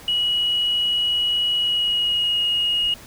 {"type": "tone with pitch glide", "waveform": "sine", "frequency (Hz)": [2915, 2875], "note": ["F#7", "F7"], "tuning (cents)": [-26, 50], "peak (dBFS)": -17, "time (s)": [0.08, 2.94], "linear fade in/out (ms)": 2, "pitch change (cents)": -24, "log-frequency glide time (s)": [1.56, 2.44], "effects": ["tanh soft clip ceiling -13 dBFS", "pink hiss -43 dBFS RMS until 3.06 s"]}